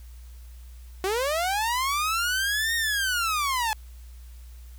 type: linear two-way sweep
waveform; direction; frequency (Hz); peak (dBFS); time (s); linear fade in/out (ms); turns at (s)
sawtooth; up then down; 363.3 to 1864.7 to 845; -20; 1.04-3.73; 0; 2.75
effects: added 60 Hz sine -41 dBFS peak until 4.78 s + white hiss -58 dBFS RMS until 4.78 s